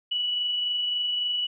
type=tone with amplitude modulation; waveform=sine; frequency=2947 Hz; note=F#7; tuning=8 cents flat; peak=-23 dBFS; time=0.11-1.47 s; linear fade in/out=10 ms; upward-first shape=sine; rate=23.6 Hz; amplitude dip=25%; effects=none